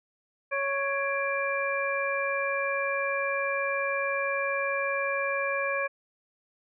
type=harmonic tone with a mistuned harmonic; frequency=554.4 Hz; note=C#5; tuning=in tune; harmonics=1 / 2 / 3 / 4; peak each=-30 / -33 / -32 / -32 dBFS; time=0.51-5.88 s; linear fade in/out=20 ms; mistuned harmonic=4; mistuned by=+110 cents; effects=none